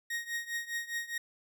40% pulse tone with tremolo, 1872 Hz, A#6, 7 cents sharp, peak -30 dBFS, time 0.1-1.18 s, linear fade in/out 5 ms, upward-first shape triangle, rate 4.9 Hz, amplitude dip 90%, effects none

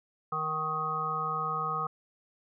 harmonic tone with a mistuned harmonic, 156.7 Hz, D#3, 13 cents sharp, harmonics 1 / 3 / 5 / 7 / 8, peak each -40 / -41 / -39 / -35 / -31 dBFS, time 0.32-1.87 s, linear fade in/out 5 ms, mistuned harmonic 5, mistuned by -29 cents, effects none

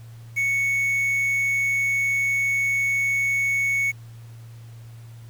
triangle tone with quantisation, 2217 Hz, C#7, in tune, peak -18 dBFS, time 0.36-3.92 s, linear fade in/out 20 ms, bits 7, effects added 115 Hz sine -39 dBFS peak until 5.29 s + pink hiss -55 dBFS RMS until 5.29 s

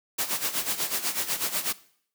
white noise with tremolo, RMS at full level -26 dBFS, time 0.18-1.73 s, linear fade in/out 10 ms, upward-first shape sine, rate 8.1 Hz, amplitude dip 75%, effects noise-tail reverb RT60 0.6 s tail -19 dB re dry + high-pass 150 Hz 12 dB/octave

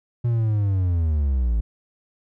triangle linear sweep, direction down, 121.1 to 53 Hz, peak -16 dBFS, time 0.24-1.61 s, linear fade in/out 10 ms, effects none

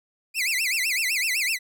sawtooth tone with vibrato, 2318 Hz, D7, 23 cents flat, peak -19 dBFS, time 0.34-1.59 s, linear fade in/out 50 ms, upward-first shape sine, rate 7.9 Hz, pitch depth 280 cents each way, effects none

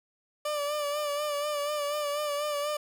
30% pulse tone with vibrato, 587.3 Hz, D5, in tune, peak -26 dBFS, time 0.45-2.77 s, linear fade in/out 5 ms, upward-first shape sine, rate 4.1 Hz, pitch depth 42 cents each way, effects none

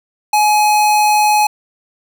square tone, 843 Hz, G#5, 26 cents sharp, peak -10 dBFS, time 0.33-1.47 s, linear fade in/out 5 ms, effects none

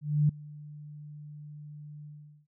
sine tone with ADSR envelope, 148.8 Hz, D3, 23 cents sharp, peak -19 dBFS, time 0.01-2.47 s, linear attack 280 ms, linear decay 5 ms, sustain -23 dB, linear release 420 ms, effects none

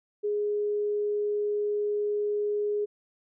sine tone, 415.3 Hz, G#4, in tune, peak -25 dBFS, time 0.23-2.86 s, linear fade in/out 20 ms, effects none

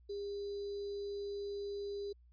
sine tone with sample-and-hold, 403.5 Hz, G#4, 50 cents flat, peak -38 dBFS, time 0.09-2.13 s, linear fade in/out 10 ms, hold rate 4410 Hz, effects added 60 Hz sine -60 dBFS peak until 2.32 s + resampled to 11025 Hz

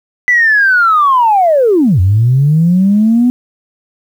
sine linear two-way sweep, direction down then up, 2000 to 87.31 to 250.2 Hz, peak -5 dBFS, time 0.28-3.3 s, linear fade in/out 0 ms, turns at 2 s, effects tanh soft clip ceiling -1 dBFS + 7-bit

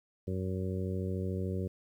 harmonic tone, 93.5 Hz, F#2, 19 cents sharp, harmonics 1 / 2 / 3 / 4 / 5 / 6, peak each -34 / -37 / -44 / -40 / -42 / -47 dBFS, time 0.27-1.68 s, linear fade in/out 10 ms, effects 11-bit

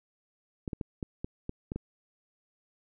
clicks, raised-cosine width 3 ms, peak -21 dBFS, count 8, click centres 0.678 / 0.732 / 0.812 / 1.028 / 1.245 / 1.494 / 1.719 / 1.76 s, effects none

